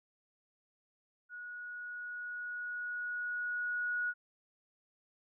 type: tone with level ramp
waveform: sine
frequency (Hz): 1457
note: F#6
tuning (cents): -27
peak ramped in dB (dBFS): -43 to -31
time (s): 1.29-4.14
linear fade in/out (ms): 50
effects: none